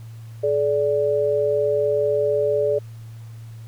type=tone pair together; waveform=sine; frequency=427.3 / 583 Hz; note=G#4 / D5; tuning=+49 / -13 cents; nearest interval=perfect fourth; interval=538 cents; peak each=-20 dBFS; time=0.43-2.79 s; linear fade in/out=10 ms; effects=added 113 Hz sine -35 dBFS peak until 3.67 s + pink hiss -54 dBFS RMS until 3.67 s